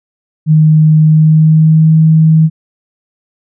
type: tone with pitch glide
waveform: sine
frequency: 155.56 to 158.83 Hz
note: D#3 to D#3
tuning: 0 to +36 cents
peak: -3 dBFS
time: 0.46-2.5 s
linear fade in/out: 50 ms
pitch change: +36 cents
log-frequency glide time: 1.03-1.93 s
effects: none